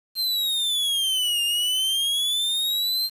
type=exponential two-way sweep; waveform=45% pulse; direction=down then up; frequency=4186 to 2800 to 4186 Hz; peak=-21 dBFS; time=0.15-3.1 s; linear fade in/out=50 ms; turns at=1.43 s; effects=resampled to 32000 Hz + 8-bit